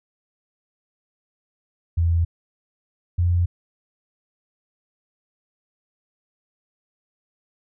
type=tone pair in turn; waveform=sine; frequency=84.1 / 87.51 Hz; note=E2 / F2; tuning=+35 / +4 cents; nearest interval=minor second; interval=69 cents; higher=second; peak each=-16 dBFS; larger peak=neither; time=1.97-2.25 / 3.18-3.46 s; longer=neither; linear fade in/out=10 ms; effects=none